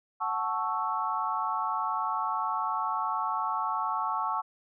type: chord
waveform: sine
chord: F# minor seventh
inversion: none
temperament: equal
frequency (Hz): 740 / 880 / 1108.7 / 1318.5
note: F#5 / A5 / C#6 / E6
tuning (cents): 0 / 0 / 0 / 0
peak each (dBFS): -36 / -32 / -31 / -34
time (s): 0.2-4.42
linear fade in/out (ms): 20
effects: none